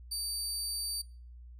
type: tone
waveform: 25% pulse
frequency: 4623 Hz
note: D8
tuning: 28 cents flat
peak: -29 dBFS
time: 0.11-1.02 s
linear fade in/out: 10 ms
effects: noise-tail reverb RT60 0.4 s tail -24 dB re dry + added 60 Hz sine -47 dBFS peak until 1.59 s